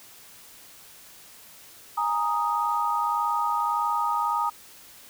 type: chord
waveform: sine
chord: Ab suspended second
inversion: none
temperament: equal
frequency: 830.6 / 932.3 / 1244.5 Hz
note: Ab5 / Bb5 / Eb6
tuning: 0 / 0 / 0 cents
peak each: -30 / -26 / -26 dBFS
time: 1.97-4.5 s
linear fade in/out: 10 ms
effects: white hiss -49 dBFS RMS until 5.09 s